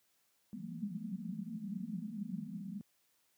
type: band-pass noise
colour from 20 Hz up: white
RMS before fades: -42 dBFS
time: 0.53-2.81 s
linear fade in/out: 0 ms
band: 170 to 230 Hz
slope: 96 dB/octave
effects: white hiss -75 dBFS RMS until 3.37 s + high-pass 80 Hz 12 dB/octave